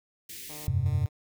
white band-stop noise, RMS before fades -42 dBFS, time 0.29-0.67 s, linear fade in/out 5 ms, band 450 to 1800 Hz, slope 48 dB/octave
10% pulse tone with tremolo, 150.7 Hz, D3, 45 cents sharp, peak -36 dBFS, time 0.49-1.09 s, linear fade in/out 10 ms, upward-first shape square, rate 2.7 Hz, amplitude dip 65%
sine chord, F suspended second, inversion none, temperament just, 87.31 / 98.22 / 130.96 Hz, F2 / G2 / C3, 0 / +4 / +2 cents, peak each -29 / -27 / -28 dBFS, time 0.68-1.06 s, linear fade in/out 0 ms
effects none

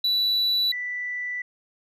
sine tone pair in turn, 3951 / 1975.5 Hz, B7 / B6, 0 / 0 cents, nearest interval octave, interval 1200 cents, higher first, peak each -17 / -27 dBFS, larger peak first, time 0.04-0.72 / 0.72-1.42 s, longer second, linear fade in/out 5 ms, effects tanh soft clip ceiling -19 dBFS

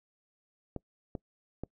clicks, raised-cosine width 2 ms, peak -23 dBFS, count 3, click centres 0.763 / 1.152 / 1.636 s, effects noise-tail reverb RT60 0.1 s tail -25 dB re dry

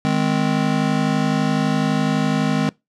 square chord, Ab major, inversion second, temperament just, 155.74 / 207.7 / 259.6 Hz, Eb3 / Ab3 / C4, +2 / 0 / -13 cents, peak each -22 dBFS, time 0.05-2.69 s, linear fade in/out 0 ms, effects noise-tail reverb RT60 0.2 s tail -23 dB re dry + low-pass 6000 Hz 12 dB/octave

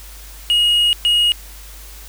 triangle tone bursts at uneven times, 2880 Hz, F#7, 47 cents flat, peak -10 dBFS, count 2, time 0.5-0.93 / 1.05-1.32 s, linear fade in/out 0 ms, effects added 50 Hz sine -36 dBFS peak until 2.08 s + white hiss -40 dBFS RMS until 2.08 s

